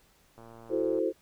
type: click train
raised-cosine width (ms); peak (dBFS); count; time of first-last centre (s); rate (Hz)
1; -36; 71; 0.38-0.989; 115
type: chord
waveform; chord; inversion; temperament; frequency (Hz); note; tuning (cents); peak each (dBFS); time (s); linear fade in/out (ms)
sine; F# half-diminished seventh; third; equal; 329.6 / 370 / 440 / 523.3; E4 / F#4 / A4 / C5; 0 / 0 / 0 / 0; -31; 0.69-1.13; 50
effects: pink hiss -64 dBFS RMS until 1.21 s